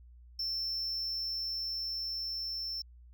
triangle tone with level ramp, 5360 Hz, E8, 28 cents sharp, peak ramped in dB -31 to -34 dBFS, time 0.39-2.82 s, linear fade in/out 5 ms, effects added 60 Hz sine -52 dBFS peak until 3.13 s

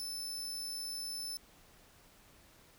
sawtooth tone, 5274 Hz, E8, in tune, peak -36 dBFS, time 0-1.37 s, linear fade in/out 0 ms, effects pink hiss -62 dBFS RMS until 2.78 s

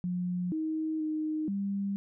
sine tone with pitch steps, 179 / 315.2 / 309.9 / 198.6 Hz, F3 / D#4 / D#4 / G3, +43 / +23 / -7 / +23 cents, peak -29 dBFS, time 0.04-1.96 s, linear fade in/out 0 ms, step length 480 ms, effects none

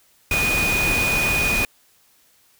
sine tone in noise, 2471 Hz, D#7, 13 cents flat, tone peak -19 dBFS, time 0.31-1.65 s, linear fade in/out 2 ms, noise pink, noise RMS -24 dBFS, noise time 0.31-1.65 s, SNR +2 dB, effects white hiss -58 dBFS RMS until 2.59 s

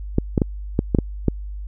clicks, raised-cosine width 3 ms, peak -3 dBFS, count 7, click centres 0.184 / 0.378 / 0.418 / 0.791 / 0.948 / 0.987 / 1.283 s, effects added 50 Hz sine -28 dBFS peak until 1.67 s

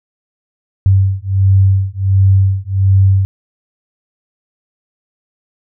sine beating tone pair, 95.9 / 97.3 Hz, G2 / G2, -37 / -12 cents, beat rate 1.4 Hz, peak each -11 dBFS, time 0.86-3.25 s, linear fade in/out 0 ms, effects none

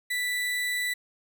35% pulse tone, 1975.5 Hz, B6, in tune, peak -25 dBFS, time 0.1-0.94 s, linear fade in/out 10 ms, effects 10-bit

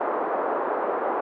pink band-pass noise, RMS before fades -26 dBFS, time 0-1.21 s, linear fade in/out 10 ms, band 380 to 1200 Hz, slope 24 dB/octave, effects none

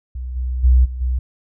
sine tone with level steps, 62.8 Hz, B1, 30 cents sharp, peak -24 / -19 / -8 / -24 / -16 dBFS, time 0.15-1.19 s, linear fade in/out 5 ms, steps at 0.35 / 0.63 / 0.84 / 1 s, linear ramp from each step 20 ms, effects none

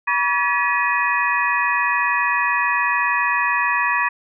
sine tone cluster, 969 / 1136 / 1705 / 1924 / 2494 Hz, B5 / C#6 / G#6 / B6 / D#7, -33 / +42 / +45 / -46 / +3 cents, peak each -23 dBFS, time 0.07-4.09 s, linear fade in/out 10 ms, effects none

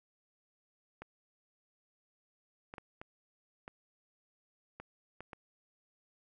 clicks, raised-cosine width 0.5 ms, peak -30 dBFS, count 8, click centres 1.02 / 2.739 / 2.782 / 3.015 / 3.679 / 4.8 / 5.206 / 5.332 s, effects none

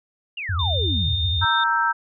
sine exponential sweep, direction down, 2917 to 65.41 Hz, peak -27 dBFS, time 0.37-1.26 s, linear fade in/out 5 ms
sine tone with vibrato, 87.31 Hz, F2, in tune, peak -21 dBFS, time 0.49-1.45 s, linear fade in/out 5 ms, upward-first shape sine, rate 12 Hz, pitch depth 210 cents each way
sine tone with pitch glide, 3611 to 3638 Hz, A7 to A#7, +44 to -43 cents, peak -23 dBFS, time 0.59-1.64 s, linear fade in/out 5 ms, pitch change +13 cents, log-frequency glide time 0.86-0.97 s
sine chord, E diminished, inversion second, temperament equal, 932.3 / 1318.5 / 1568 Hz, Bb5 / E6 / G6, 0 / 0 / 0 cents, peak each -22 dBFS, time 1.41-1.93 s, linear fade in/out 20 ms
effects none

